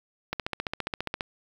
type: click train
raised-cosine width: 0.3 ms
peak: -13 dBFS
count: 14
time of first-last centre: 0.33-1.208 s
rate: 14.8 Hz
effects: 7-bit